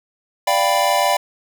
square chord, G dominant seventh, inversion second, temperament equal, 587.3 / 698.5 / 784 / 987.8 Hz, D5 / F5 / G5 / B5, 0 / 0 / 0 / 0 cents, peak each -21 dBFS, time 0.47-1.17 s, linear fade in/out 5 ms, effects none

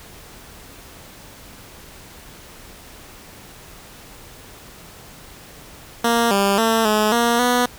10% pulse tone with pitch steps, 233.5 / 198.5 / 225.3 / 213.2 / 235.8 / 245.5 Hz, A#3 / G3 / A3 / G#3 / A#3 / B3, +3 / +22 / +41 / +46 / +20 / -10 cents, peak -7 dBFS, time 6.04-7.66 s, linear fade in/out 5 ms, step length 270 ms, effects pink hiss -42 dBFS RMS until 7.78 s

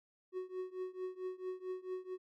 triangle tone with tremolo, 370 Hz, F#4, in tune, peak -34 dBFS, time 0.32-2.18 s, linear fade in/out 50 ms, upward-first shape triangle, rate 4.5 Hz, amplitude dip 95%, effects none

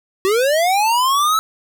square linear sweep, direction up, 369.2 to 1318.5 Hz, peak -14 dBFS, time 0.25-1.39 s, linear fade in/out 0 ms, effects none

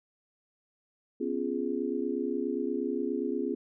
sine chord, C# dominant seventh, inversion third, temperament just, 249.5 / 277.2 / 346.5 / 415.8 Hz, B3 / C#4 / E#4 / G#4, +18 / 0 / -14 / +2 cents, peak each -34 dBFS, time 1.2-3.55 s, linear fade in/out 10 ms, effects none

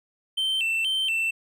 triangle tone with vibrato, 2885 Hz, F#7, 44 cents flat, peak -21 dBFS, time 0.37-1.31 s, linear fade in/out 10 ms, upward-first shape square, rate 2.1 Hz, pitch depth 130 cents each way, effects none

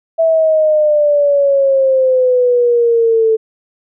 sine exponential sweep, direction down, 658 to 440 Hz, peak -8 dBFS, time 0.18-3.37 s, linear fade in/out 20 ms, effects none

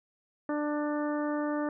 harmonic tone, 296.5 Hz, D4, 17 cents sharp, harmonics 1 / 2 / 3 / 4 / 5 / 6, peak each -30 / -34 / -40 / -40 / -44 / -45 dBFS, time 0.49-1.69 s, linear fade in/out 2 ms, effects none

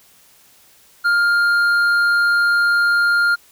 triangle tone with hard clipping, 1405 Hz, F6, 10 cents sharp, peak -14 dBFS, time 1.04-3.36 s, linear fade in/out 20 ms, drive 8 dB, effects white hiss -51 dBFS RMS until 3.51 s

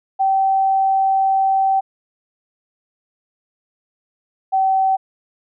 sine tone pair in turn, 773 / 766.8 Hz, G5 / G5, -24 / -38 cents, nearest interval unison, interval 14 cents, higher first, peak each -13 dBFS, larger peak neither, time 0.19-1.81 / 4.52-4.97 s, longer first, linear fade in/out 20 ms, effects none

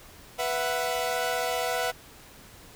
sawtooth chord, B suspended fourth, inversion none, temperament equal with one note detuned, 493.9 / 665 / 740 Hz, B4 / E5 / F#5, 0 / +15 / 0 cents, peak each -27 dBFS, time 0.38-1.92 s, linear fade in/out 20 ms, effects pink hiss -50 dBFS RMS until 2.75 s

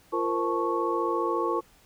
sine tone cluster, 345.7 / 461.5 / 516 / 875 / 1106 Hz, F4 / A#4 / C5 / A5 / C#6, -18 / -17 / -24 / -10 / -4 cents, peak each -29 / -30 / -34 / -34 / -29 dBFS, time 0.12-1.61 s, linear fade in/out 20 ms, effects pink hiss -59 dBFS RMS until 1.85 s

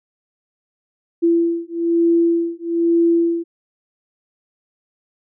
sine beating tone pair, 336.6 / 337.7 Hz, E4 / E4, +36 / +42 cents, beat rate 1.1 Hz, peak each -17 / -17 dBFS, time 1.22-3.44 s, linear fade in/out 20 ms, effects none

